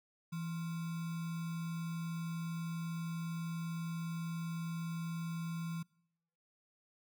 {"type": "tone with sample-and-hold", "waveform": "sine", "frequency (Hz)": 166.3, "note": "E3", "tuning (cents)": 16, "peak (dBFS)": -37, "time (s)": [0.32, 5.83], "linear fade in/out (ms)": 10, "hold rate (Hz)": 1225, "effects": ["noise-tail reverb RT60 0.8 s tail -26 dB re dry"]}